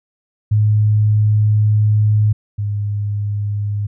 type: tone pair in turn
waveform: sine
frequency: 106.2 / 103.06 Hz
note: G#2 / G#2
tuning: +39 / -13 cents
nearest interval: minor second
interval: 52 cents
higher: first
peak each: -10 / -17 dBFS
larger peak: first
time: 0.51-2.33 / 2.58-3.87 s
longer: first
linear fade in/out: 10 ms
effects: none